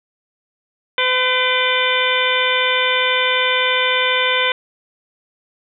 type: harmonic tone with a mistuned harmonic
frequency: 507 Hz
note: B4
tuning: 45 cents sharp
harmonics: 1 / 2 / 3 / 4 / 5 / 6 / 7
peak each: -22 / -22 / -22 / -22 / -22 / -22 / -22 dBFS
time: 0.98-4.52 s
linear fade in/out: 2 ms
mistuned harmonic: 5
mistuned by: -100 cents
effects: none